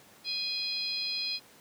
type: harmonic tone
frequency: 827 Hz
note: G#5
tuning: 8 cents flat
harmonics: 3 / 4 / 5 / 6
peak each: -39 / -41 / -33 / -36 dBFS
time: 0.24-1.4 s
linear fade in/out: 50 ms
effects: pink hiss -56 dBFS RMS until 1.6 s + high-pass 150 Hz 12 dB/octave